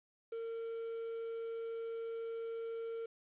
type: tone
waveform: triangle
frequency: 457 Hz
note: A#4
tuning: 34 cents flat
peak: -37 dBFS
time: 0.32-3.06 s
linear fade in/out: 5 ms
effects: resampled to 8000 Hz + 11-bit